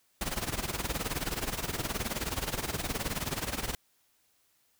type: noise with tremolo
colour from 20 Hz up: pink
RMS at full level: -31 dBFS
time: 0.21-3.75 s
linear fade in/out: 2 ms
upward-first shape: sine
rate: 19 Hz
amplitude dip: 80%
effects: white hiss -70 dBFS RMS until 4.79 s